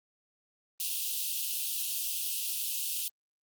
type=high-pass noise; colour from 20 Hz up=white; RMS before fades=-33 dBFS; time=0.8-3.08 s; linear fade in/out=0 ms; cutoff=2600 Hz; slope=96 dB/octave; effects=Opus 32 kbps